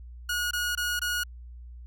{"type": "tone bursts", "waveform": "sawtooth", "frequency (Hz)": 1448, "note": "F#6", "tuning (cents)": -38, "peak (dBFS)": -23, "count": 4, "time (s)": [0.29, 1.236], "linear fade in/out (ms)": 5, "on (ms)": 220, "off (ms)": 22, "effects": ["added 60 Hz sine -41 dBFS peak until 1.86 s"]}